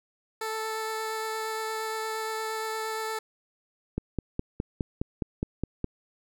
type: tone with vibrato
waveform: 15% pulse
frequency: 440 Hz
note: A4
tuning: in tune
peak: -24 dBFS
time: 0.41-3.19 s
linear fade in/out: 5 ms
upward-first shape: triangle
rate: 8.6 Hz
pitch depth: 10 cents each way
type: click train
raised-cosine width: 3 ms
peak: -15 dBFS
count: 10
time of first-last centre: 3.98-5.843 s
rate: 4.83 Hz
effects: none